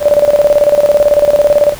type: tone with tremolo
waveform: sine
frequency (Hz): 585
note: D5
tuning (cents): -7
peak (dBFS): -3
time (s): 0-1.75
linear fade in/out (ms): 50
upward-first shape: square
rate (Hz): 18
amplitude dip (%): 70
effects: pink hiss -30 dBFS RMS until 1.79 s